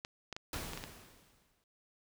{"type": "clicks", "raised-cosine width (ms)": 0.2, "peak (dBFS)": -24, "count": 7, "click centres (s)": [0.049, 0.327, 0.365, 0.543, 0.734, 0.775, 0.839]}
{"type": "noise with exponential decay", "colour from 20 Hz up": "pink", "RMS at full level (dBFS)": -39, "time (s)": [0.53, 1.64], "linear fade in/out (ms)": 2, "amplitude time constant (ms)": 240}
{"effects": []}